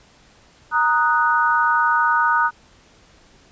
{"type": "chord", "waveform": "sine", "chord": "D# minor", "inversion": "second", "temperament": "equal", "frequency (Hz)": [932.3, 1244.5, 1480], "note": ["A#5", "D#6", "F#6"], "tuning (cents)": [0, 0, 0], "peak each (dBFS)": -19, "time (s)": [0.71, 2.51], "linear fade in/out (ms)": 50, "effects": ["pink hiss -52 dBFS RMS until 3.51 s", "resampled to 16000 Hz"]}